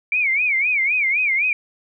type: tone with vibrato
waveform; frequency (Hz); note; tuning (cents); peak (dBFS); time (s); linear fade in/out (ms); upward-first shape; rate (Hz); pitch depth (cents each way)
sine; 2292; D7; -43; -16; 0.12-1.53; 2; sine; 3.9; 170
effects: none